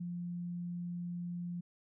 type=tone; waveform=sine; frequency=174.7 Hz; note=F3; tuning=1 cent sharp; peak=-37 dBFS; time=0-1.61 s; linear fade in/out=10 ms; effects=none